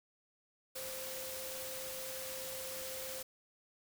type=tone in noise; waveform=sine; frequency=523.3 Hz; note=C5; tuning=in tune; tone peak=-46 dBFS; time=0.75-3.23 s; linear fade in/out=10 ms; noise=white; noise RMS=-44 dBFS; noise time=0.75-3.23 s; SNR=-5 dB; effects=none